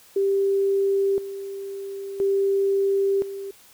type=tone with tremolo; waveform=sine; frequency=393.5 Hz; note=G4; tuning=7 cents sharp; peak=-18 dBFS; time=0.16-3.51 s; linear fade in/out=5 ms; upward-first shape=square; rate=0.49 Hz; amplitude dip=75%; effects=white hiss -52 dBFS RMS until 3.73 s